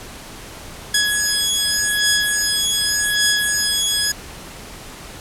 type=beating tone pair; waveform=10% pulse; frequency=1676 / 1676.86 Hz; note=G#6 / G#6; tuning=+15 / +16 cents; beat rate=0.86 Hz; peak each=-10 dBFS; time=0.94-4.12 s; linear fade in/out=5 ms; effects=pink hiss -36 dBFS RMS until 5.2 s + low-pass 12000 Hz 12 dB/octave